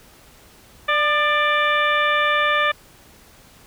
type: harmonic tone with a mistuned harmonic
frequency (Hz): 590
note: D5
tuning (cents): +8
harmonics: 1 / 2 / 3 / 4 / 5 / 6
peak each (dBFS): -24 / -20 / -21 / -24 / -30 / -28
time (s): 0.88-2.72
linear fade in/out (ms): 10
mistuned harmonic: 2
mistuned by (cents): +34
effects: pink hiss -49 dBFS RMS until 3.66 s